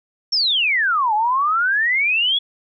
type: exponential two-way sweep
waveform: sine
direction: down then up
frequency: 5588 to 826 to 3435 Hz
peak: -15 dBFS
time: 0.32-2.39 s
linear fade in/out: 10 ms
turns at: 1.14 s
effects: none